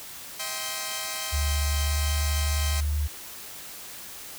5% pulse chord, C minor, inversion first, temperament equal with one note detuned, 637.5 / 784 / 1046.5 Hz, Eb5 / G5 / C6, +42 / 0 / 0 cents, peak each -24 / -24 / -22 dBFS, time 0.39-2.81 s, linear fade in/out 10 ms
sine tone with pitch glide, 72.9 to 74 Hz, D2 to D2, -12 to +14 cents, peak -23 dBFS, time 1.32-3.08 s, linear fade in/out 20 ms, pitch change +26 cents, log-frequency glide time 1.82-1.98 s
effects white hiss -41 dBFS RMS until 4.38 s

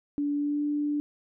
sine tone with pitch glide, 289.2 to 293.7 Hz, D4 to D4, -27 to 0 cents, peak -25 dBFS, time 0.18-1 s, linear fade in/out 0 ms, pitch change +27 cents, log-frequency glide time 0.34-0.63 s, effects none

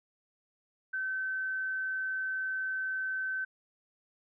sine tone, 1534 Hz, G6, 38 cents flat, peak -31 dBFS, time 0.93-3.45 s, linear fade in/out 10 ms, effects none

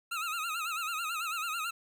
25% pulse tone with vibrato, 1318.5 Hz, E6, in tune, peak -29 dBFS, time 0.11-1.71 s, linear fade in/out 10 ms, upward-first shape sine, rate 9.1 Hz, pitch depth 110 cents each way, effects 10-bit

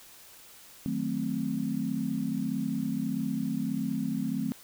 sine chord, D# diminished seventh, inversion none, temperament equal, 155.56 / 185 / 220 / 261.6 Hz, D#3 / F#3 / A3 / C4, 0 / 0 / 0 / 0 cents, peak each -37 / -35 / -32 / -32 dBFS, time 0.86-4.52 s, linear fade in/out 0 ms, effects white hiss -52 dBFS RMS until 4.63 s

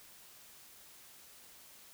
silence, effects white hiss -57 dBFS RMS until 1.93 s

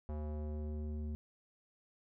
square tone with low-pass filter sweep, 75.7 Hz, D#2, 47 cents flat, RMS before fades -40 dBFS, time 0.09-1.15 s, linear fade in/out 0 ms, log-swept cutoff 800 to 260 Hz, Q 1.2, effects none

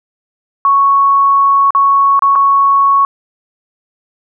sine tone with dropouts, 1108.7 Hz, C#6, in tune, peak -6 dBFS, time 0.65-3.05 s, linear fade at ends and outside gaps 1 ms, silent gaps 1.706-1.749 / 2.193-2.222 / 2.354-2.358 s, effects none

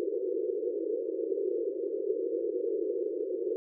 white band-pass noise, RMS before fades -32 dBFS, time 0-3.56 s, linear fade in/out 0 ms, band 340 to 490 Hz, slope 96 dB/octave, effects none

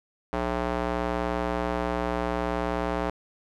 square tone with band-pass filter, 60.2 Hz, B1, 44 cents flat, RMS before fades -28 dBFS, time 0.33-3.1 s, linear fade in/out 0 ms, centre 760 Hz, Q 0.91, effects none

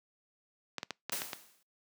clicks, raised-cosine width 0.2 ms, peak -18 dBFS, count 7, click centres 0.783 / 0.831 / 0.907 / 1.096 / 1.132 / 1.219 / 1.332 s
white noise with exponential decay, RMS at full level -34 dBFS, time 1.12-1.63 s, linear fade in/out 2 ms, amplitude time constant 110 ms
effects noise-tail reverb RT60 0.2 s tail -26 dB re dry + high-pass 150 Hz 12 dB/octave

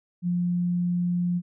sine tone, 176.2 Hz, F3, 16 cents sharp, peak -22 dBFS, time 0.22-1.42 s, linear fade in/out 50 ms, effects none

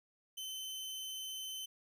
sawtooth tone, 3063 Hz, G7, 41 cents flat, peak -38 dBFS, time 0.37-1.66 s, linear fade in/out 10 ms, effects none

